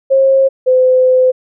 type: tone pair in turn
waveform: sine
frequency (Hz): 537 / 511.8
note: C5 / C5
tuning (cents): +45 / -38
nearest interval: minor second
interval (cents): 83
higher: first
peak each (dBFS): -6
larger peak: neither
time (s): 0.1-0.49 / 0.66-1.32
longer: second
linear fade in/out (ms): 20
effects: none